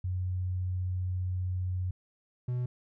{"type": "tone pair in turn", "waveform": ["sine", "triangle"], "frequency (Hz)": [91.5, 123.81], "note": ["F#2", "B2"], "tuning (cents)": [-19, 5], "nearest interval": "perfect fourth", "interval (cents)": 524, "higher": "second", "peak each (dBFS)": [-29, -27], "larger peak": "second", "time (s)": [[0.04, 1.91], [2.48, 2.66]], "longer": "first", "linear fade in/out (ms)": 5, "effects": []}